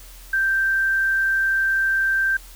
sine tone, 1568 Hz, G6, in tune, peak -17 dBFS, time 0.33-2.37 s, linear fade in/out 5 ms, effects added 42 Hz sine -41 dBFS peak until 2.55 s + white hiss -46 dBFS RMS until 2.55 s

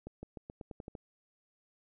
accelerating click train, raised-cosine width 2 ms, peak -30 dBFS, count 9, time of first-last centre 0.07-0.952 s, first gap 160 ms, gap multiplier 0.89, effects none

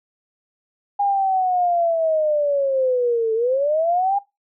sine linear two-way sweep, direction down then up, 814 to 438.7 to 814 Hz, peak -16 dBFS, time 0.99-4.19 s, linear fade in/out 10 ms, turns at 3.34 s, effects noise-tail reverb RT60 0.2 s tail -19 dB re dry

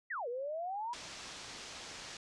sine exponential two-way sweep, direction down then up, 2062 to 466.2 to 989 Hz, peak -36 dBFS, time 0.1-0.94 s, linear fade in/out 10 ms, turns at 0.28 s
white low-pass noise, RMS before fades -48 dBFS, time 0.93-2.17 s, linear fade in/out 2 ms, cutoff 6400 Hz, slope 24 dB/octave
effects resampled to 24000 Hz

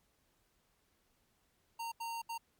square tone bursts at uneven times, 922 Hz, A#5, 19 cents flat, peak -39 dBFS, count 3, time 1.79-1.92 / 2-2.22 / 2.29-2.38 s, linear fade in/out 10 ms, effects pink hiss -75 dBFS RMS until 2.59 s + MP3 96 kbps

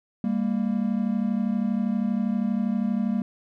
triangle tone pair together, 199.67 / 232.2 Hz, G3 / A#3, +32 / -7 cents, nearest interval minor third, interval 261 cents, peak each -23 dBFS, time 0.24-3.22 s, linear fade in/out 2 ms, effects none

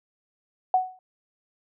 sine tone with exponential decay, 743 Hz, F#5, 7 cents sharp, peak -14 dBFS, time 0.74-0.99 s, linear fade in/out 2 ms, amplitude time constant 53 ms, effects none

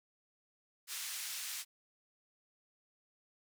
white band-pass noise, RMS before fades -42 dBFS, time 0.87-1.65 s, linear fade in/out 50 ms, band 1700 to 11000 Hz, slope 12 dB/octave, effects none

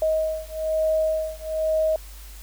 sine beating tone pair, 630 / 631.1 Hz, D#5 / D#5, +21 / +24 cents, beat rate 1.1 Hz, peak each -24 dBFS, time 0.02-1.96 s, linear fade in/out 2 ms, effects added 50 Hz sine -39 dBFS peak until 2.42 s + white hiss -47 dBFS RMS until 2.42 s

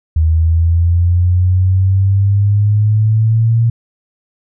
sine exponential sweep, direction up, 78.9 to 116.54 Hz, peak -8 dBFS, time 0.16-3.7 s, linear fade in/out 5 ms, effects none

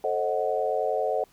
sine chord, A diminished seventh, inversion none, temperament equal with one note detuned, 440 / 532.4 / 622.3 / 740 Hz, A4 / C5 / Eb5 / Gb5, 0 / +30 / 0 / 0 cents, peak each -29 dBFS, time 0.04-1.24 s, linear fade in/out 2 ms, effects pink hiss -60 dBFS RMS until 1.32 s

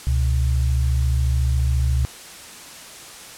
sine tone pair together, 69.3 / 123.47 Hz, C#2 / B2, 0 / 0 cents, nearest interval minor seventh, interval 1000 cents, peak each -17 / -23 dBFS, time 0.07-2.05 s, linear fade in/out 0 ms, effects white hiss -39 dBFS RMS until 3.37 s + low-pass 10000 Hz 12 dB/octave

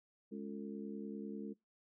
harmonic tone with a mistuned harmonic, 70.1 Hz, C#2, 20 cents sharp, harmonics 3 / 4 / 5 / 6, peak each -44 / -48 / -50 / -50 dBFS, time 0.31-1.54 s, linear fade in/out 20 ms, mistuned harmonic 6, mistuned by +110 cents, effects noise-tail reverb RT60 0.2 s tail -23 dB re dry

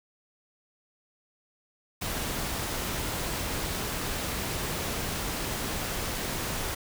pink noise, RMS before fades -32 dBFS, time 2.01-6.75 s, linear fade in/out 10 ms, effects none

